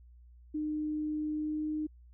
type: tone with pitch glide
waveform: sine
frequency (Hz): 304.5 to 306.6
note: D#4 to D#4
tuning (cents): -37 to -25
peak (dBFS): -31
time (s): 0.54-1.87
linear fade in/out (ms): 10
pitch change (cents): +12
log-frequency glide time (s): 1.34-1.66
effects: added 60 Hz sine -53 dBFS peak until 2.13 s